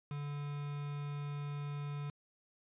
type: tone with quantisation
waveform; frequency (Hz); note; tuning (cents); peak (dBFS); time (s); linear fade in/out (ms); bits
triangle; 144.9; D3; -23; -36; 0.11-2.1; 2; 8
effects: resampled to 8000 Hz